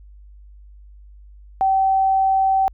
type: tone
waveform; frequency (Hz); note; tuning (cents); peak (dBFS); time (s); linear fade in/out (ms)
sine; 770; G5; -31; -14; 1.61-2.68; 0
effects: added 50 Hz sine -41 dBFS peak until 2.73 s